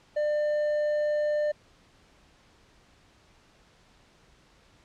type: tone with hard clipping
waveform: triangle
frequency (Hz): 598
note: D5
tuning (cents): +31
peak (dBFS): -25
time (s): 0.16-1.52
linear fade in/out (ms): 10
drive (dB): 7
effects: pink hiss -60 dBFS RMS until 4.84 s + low-pass 6000 Hz 12 dB/octave